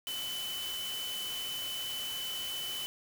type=tone in noise; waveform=sine; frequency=3014 Hz; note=F#7; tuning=31 cents sharp; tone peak=-36 dBFS; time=0.07-2.86 s; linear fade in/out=0 ms; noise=white; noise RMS=-42 dBFS; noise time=0.07-2.86 s; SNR=+3 dB; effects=none